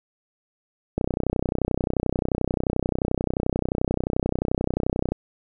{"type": "click train", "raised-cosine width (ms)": 2, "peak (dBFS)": -9, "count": 131, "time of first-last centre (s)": [0.98, 5.12], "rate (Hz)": 31.4, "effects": []}